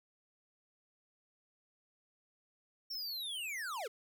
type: linear sweep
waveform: square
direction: down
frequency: 5510 to 389.2 Hz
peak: -39 dBFS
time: 2.9-3.88 s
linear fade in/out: 10 ms
effects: none